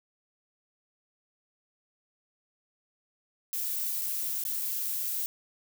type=noise with dropouts; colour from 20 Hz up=violet; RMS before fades=-32 dBFS; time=3.53-5.26 s; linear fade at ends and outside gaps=0 ms; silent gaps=4.013-4.017 / 4.438-4.451 / 4.614-4.617 s; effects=none